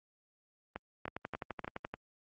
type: two click trains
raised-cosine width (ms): 0.5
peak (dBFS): -23 / -23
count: 5 / 10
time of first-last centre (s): 0.76-1.94 / 1.08-1.849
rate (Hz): 3.39 / 11.7
effects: high-pass 60 Hz 12 dB/octave + Opus 32 kbps